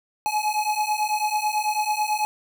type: beating tone pair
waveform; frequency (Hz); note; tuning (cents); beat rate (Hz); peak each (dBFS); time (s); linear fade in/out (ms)
square; 843 / 852.1; G#5 / G#5; +26 / +44; 9.1; -26 / -25; 0.26-2.25; 0
effects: none